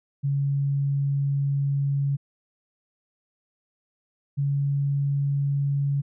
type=tone pair in turn; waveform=sine; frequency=140 / 140.73 Hz; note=C#3 / C#3; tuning=+18 / +27 cents; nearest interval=unison; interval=9 cents; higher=second; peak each=-21 dBFS; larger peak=neither; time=0.23-2.17 / 4.37-6.02 s; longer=first; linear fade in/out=20 ms; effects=none